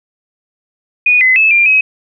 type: tone with pitch steps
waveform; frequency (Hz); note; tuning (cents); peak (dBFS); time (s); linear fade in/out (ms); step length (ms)
sine; 2467 / 2034 / 2606 / 2388 / 2546; D#7 / C7 / E7 / D7 / D#7; -15 / -50 / -20 / +28 / +39; -6; 1.06-1.81; 5; 150
effects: none